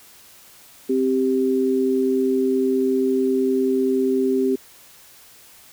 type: tone pair together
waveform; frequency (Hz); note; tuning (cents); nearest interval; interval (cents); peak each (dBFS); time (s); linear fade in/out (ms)
sine; 261.5 / 392; C4 / G4; -1 / 0; perfect fifth; 701; -20 / -19; 0.89-4.56; 10
effects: white hiss -48 dBFS RMS until 5.72 s